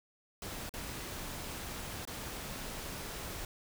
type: noise with dropouts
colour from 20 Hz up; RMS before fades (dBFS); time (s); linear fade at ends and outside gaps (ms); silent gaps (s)
pink; -42; 0.42-3.45; 2; 0.694-0.738 / 2.052-2.074
effects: none